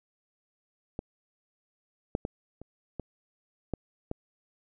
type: clicks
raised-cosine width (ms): 2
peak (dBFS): -20 / -14 / -19 / -30 / -21 / -17 / -19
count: 7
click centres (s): 0.991 / 2.151 / 2.251 / 2.616 / 2.997 / 3.737 / 4.114
effects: none